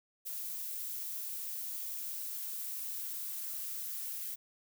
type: noise with high-pass filter sweep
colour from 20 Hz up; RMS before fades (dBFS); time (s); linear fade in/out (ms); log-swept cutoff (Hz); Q
violet; -40; 0.25-4.36; 20; 390 to 1500; 1.6
effects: none